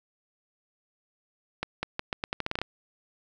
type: accelerating click train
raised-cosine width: 0.3 ms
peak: -13 dBFS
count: 12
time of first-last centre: 1.63-2.616 s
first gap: 200 ms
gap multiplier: 0.82
effects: none